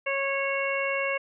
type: harmonic tone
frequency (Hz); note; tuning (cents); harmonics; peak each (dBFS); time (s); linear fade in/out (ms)
550; C#5; -14; 1 / 2 / 3 / 4 / 5; -29 / -34 / -35 / -30 / -33; 0.06-1.18; 10
effects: none